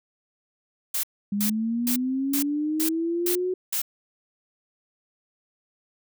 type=noise bursts; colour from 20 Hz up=blue; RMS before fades=-26 dBFS; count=7; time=0.94-3.818 s; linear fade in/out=5 ms; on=94 ms; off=370 ms
type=linear sweep; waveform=sine; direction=up; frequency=200 to 371.3 Hz; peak=-23 dBFS; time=1.32-3.54 s; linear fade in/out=5 ms
effects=none